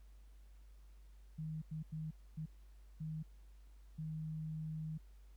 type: tone bursts at uneven times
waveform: sine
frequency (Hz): 156.9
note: D#3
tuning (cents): +15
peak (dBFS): -40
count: 6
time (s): 1.38-1.62 / 1.71-1.83 / 1.92-2.11 / 2.37-2.46 / 3-3.23 / 3.98-4.98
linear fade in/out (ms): 10
effects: added 50 Hz sine -56 dBFS peak until 5.36 s + pink hiss -75 dBFS RMS until 5.36 s